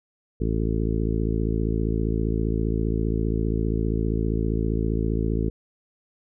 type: harmonic tone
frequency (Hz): 55.1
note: A1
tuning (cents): +3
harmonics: 1 / 2 / 3 / 4 / 5 / 6 / 7 / 8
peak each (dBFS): -25 / -28 / -30 / -31 / -32 / -33 / -33 / -34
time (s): 0.4-5.5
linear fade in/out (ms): 10
effects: none